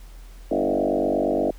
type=tone with frequency modulation; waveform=sine; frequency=466.2 Hz; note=A#4; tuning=in tune; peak=-19 dBFS; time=0.51-1.51 s; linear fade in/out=5 ms; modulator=48.6 Hz; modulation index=4.6; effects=added 41 Hz sine -39 dBFS peak until 1.58 s + pink hiss -53 dBFS RMS until 1.58 s